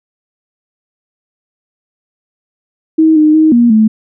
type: tone with pitch steps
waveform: sine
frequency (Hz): 317.9 / 306.5 / 314 / 237.7 / 217.9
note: D#4 / D#4 / D#4 / A#3 / A3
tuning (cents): +37 / -26 / +16 / +34 / -17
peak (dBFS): -4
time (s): 2.98-3.88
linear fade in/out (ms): 10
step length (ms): 180
effects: none